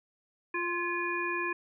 harmonic tone with a mistuned harmonic, 349.2 Hz, F4, in tune, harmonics 1 / 3 / 5 / 7, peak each -35 / -35 / -35 / -35 dBFS, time 0.54-1.53 s, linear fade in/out 5 ms, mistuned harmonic 5, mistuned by -36 cents, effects none

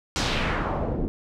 pink noise with low-pass filter sweep, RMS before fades -26 dBFS, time 0.16-1.08 s, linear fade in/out 0 ms, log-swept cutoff 6200 to 310 Hz, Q 1.5, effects none

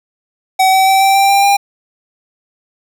square tone with pitch steps, 758 / 765 / 772.1 / 779.3 / 786.5 / 793.8 / 801.2 Hz, F#5 / G5 / G5 / G5 / G5 / G5 / G5, +42 / -42 / -26 / -10 / +6 / +22 / +38 cents, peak -8 dBFS, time 0.59-1.57 s, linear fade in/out 10 ms, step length 140 ms, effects none

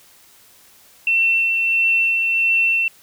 sine tone with tremolo, 2697 Hz, E7, 39 cents sharp, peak -13 dBFS, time 1.07-2.88 s, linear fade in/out 2 ms, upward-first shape sine, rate 1.5 Hz, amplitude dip 30%, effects white hiss -50 dBFS RMS until 3.02 s

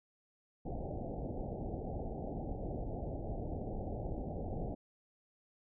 pink low-pass noise, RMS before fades -40 dBFS, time 0.65-4.75 s, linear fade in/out 10 ms, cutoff 800 Hz, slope 96 dB/octave, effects none

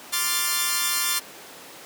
5% pulse chord, D minor seventh, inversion third, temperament equal, 1046.5 / 1174.7 / 1396.9 / 1760 Hz, C6 / D6 / F6 / A6, 0 / 0 / 0 / 0 cents, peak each -16 dBFS, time 0.12-1.2 s, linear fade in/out 20 ms, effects pink hiss -42 dBFS RMS until 1.85 s + high-pass 300 Hz 12 dB/octave

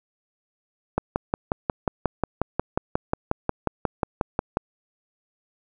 click train, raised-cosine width 1 ms, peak -7 dBFS, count 21, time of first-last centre 0.98-4.571 s, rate 5.57 Hz, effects none

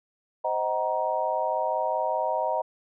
sine chord, C half-diminished seventh, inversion none, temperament just, 523.3 / 627.9 / 753.5 / 941.9 Hz, C5 / Eb5 / Gb5 / Bb5, 0 / +16 / +31 / +18 cents, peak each -32 / -28 / -31 / -28 dBFS, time 0.44-2.62 s, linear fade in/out 10 ms, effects none

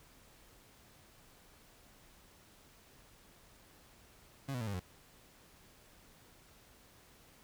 30% pulse tone with pitch steps, 137.3 / 123.74 / 111.52 / 100.51 / 90.58 Hz, C#3 / B2 / A2 / G2 / F#2, -16 / +4 / +24 / +44 / -36 cents, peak -34 dBFS, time 4.48-4.8 s, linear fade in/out 10 ms, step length 64 ms, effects pink hiss -62 dBFS RMS until 7.43 s

